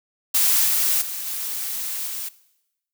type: noise with level steps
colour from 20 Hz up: blue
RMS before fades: -18 / -20 / -30 / -28 / -30 dBFS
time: 0.34-2.29 s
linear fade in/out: 10 ms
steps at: 0.65 / 1.01 / 1.26 / 2.07 s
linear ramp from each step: 10 ms
effects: noise-tail reverb RT60 0.9 s tail -19 dB re dry